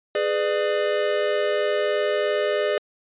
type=chord; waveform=square; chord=G# diminished; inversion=none; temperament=just; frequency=415.3 / 498.4 / 598 Hz; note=G#4 / B4 / D5; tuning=0 / +16 / +31 cents; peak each=-25 / -29 / -24 dBFS; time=0.15-2.78 s; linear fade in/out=2 ms; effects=resampled to 8000 Hz